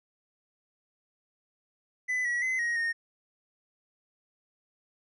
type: tone with pitch steps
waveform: triangle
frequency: 2004 / 1926 / 2042 / 1884 / 1846 Hz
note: B6 / B6 / C7 / A#6 / A#6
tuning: +25 / -44 / -43 / +18 / -17 cents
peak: -25 dBFS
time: 2.08-2.93 s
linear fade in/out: 20 ms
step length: 170 ms
effects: resampled to 24000 Hz